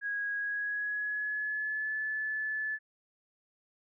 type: tone with pitch glide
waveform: sine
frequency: 1650 to 1733 Hz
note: G#6 to A6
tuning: -12 to -27 cents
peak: -31 dBFS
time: 0.01-2.79 s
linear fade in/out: 50 ms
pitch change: +85 cents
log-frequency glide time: 0.36-1.94 s
effects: none